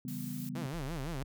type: chord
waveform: sine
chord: C# half-diminished seventh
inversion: none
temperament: equal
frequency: 138.59 / 164.81 / 196 / 246.9 Hz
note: C#3 / E3 / G3 / B3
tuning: 0 / 0 / 0 / 0 cents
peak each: -43 / -44 / -43 / -40 dBFS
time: 0.05-0.66 s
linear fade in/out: 2 ms
type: noise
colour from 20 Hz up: blue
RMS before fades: -48 dBFS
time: 0.08-0.49 s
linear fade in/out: 0 ms
type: tone with vibrato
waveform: sawtooth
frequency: 149.7 Hz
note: D3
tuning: 33 cents sharp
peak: -33 dBFS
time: 0.55-1.23 s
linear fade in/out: 5 ms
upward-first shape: sine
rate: 5.9 Hz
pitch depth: 250 cents each way
type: tone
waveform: sine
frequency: 31.01 Hz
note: B0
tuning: 8 cents sharp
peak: -40 dBFS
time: 0.73-1.24 s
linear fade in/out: 10 ms
effects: none